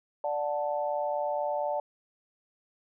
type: chord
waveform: sine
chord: D major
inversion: none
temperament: equal with one note detuned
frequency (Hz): 587.3 / 731.5 / 880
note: D5 / F#5 / A5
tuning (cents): 0 / -20 / 0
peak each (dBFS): -30 / -34 / -33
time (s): 0.24-1.8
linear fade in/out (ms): 2
effects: none